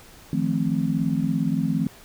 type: chord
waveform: sine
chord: F dominant seventh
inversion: third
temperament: just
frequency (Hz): 157.15 / 174.61 / 218.3 / 261.9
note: Eb3 / F3 / A3 / C4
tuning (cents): +18 / 0 / -13 / +2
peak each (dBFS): -26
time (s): 0.33-1.87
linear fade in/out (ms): 2
effects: pink hiss -48 dBFS RMS until 2.04 s